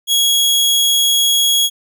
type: tone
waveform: sawtooth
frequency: 3322 Hz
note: G#7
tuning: in tune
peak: -8 dBFS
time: 0.07-1.7 s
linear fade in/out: 50 ms
effects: none